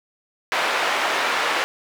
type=band-pass noise; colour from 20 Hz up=white; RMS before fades=-22 dBFS; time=0.52-1.64 s; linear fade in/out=0 ms; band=530 to 2000 Hz; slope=12 dB/octave; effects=none